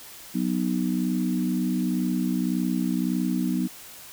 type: chord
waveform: sine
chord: B major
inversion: second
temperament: equal with one note detuned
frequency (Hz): 185 / 246.9 / 308.4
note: F#3 / B3 / D#4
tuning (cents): 0 / 0 / -15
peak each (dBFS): -26 / -26 / -29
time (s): 0.34-3.68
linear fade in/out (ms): 20
effects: white hiss -44 dBFS RMS until 4.12 s